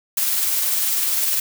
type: noise with tremolo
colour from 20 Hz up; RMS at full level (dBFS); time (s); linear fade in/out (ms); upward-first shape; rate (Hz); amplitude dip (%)
blue; -19; 0.17-1.4; 5; sine; 20; 30
effects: none